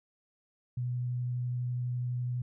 sine tone with vibrato, 123.47 Hz, B2, in tune, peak -30 dBFS, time 0.77-2.42 s, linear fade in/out 5 ms, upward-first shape sine, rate 12 Hz, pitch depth 8 cents each way, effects none

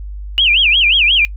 sine tone with vibrato, 2794 Hz, F7, in tune, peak -8 dBFS, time 0.38-1.25 s, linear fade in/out 0 ms, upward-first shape sine, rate 5.6 Hz, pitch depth 290 cents each way, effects noise-tail reverb RT60 0.1 s tail -22 dB re dry + added 50 Hz sine -24 dBFS peak until 1.36 s

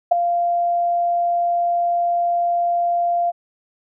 sine tone with ADSR envelope, 694 Hz, F5, 11 cents flat, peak -6 dBFS, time 0.11-3.32 s, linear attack 12 ms, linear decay 5 ms, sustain -10 dB, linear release 29 ms, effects none

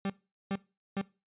40% pulse tone bursts, 196 Hz, G3, in tune, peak -29 dBFS, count 3, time 0.05-1.014 s, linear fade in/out 2 ms, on 48 ms, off 410 ms, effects noise-tail reverb RT60 0.3 s tail -21 dB re dry + resampled to 8000 Hz

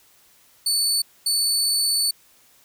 25% pulse tone bursts at uneven times, 4481 Hz, C#8, 18 cents sharp, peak -14 dBFS, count 2, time 0.66-1.02 / 1.26-2.11 s, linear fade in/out 5 ms, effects white hiss -56 dBFS RMS until 2.64 s

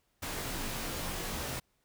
pink noise with comb filter, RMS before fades -37 dBFS, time 0.22-1.6 s, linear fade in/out 10 ms, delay 20 ms, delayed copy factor -0.75, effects pink hiss -75 dBFS RMS until 1.84 s

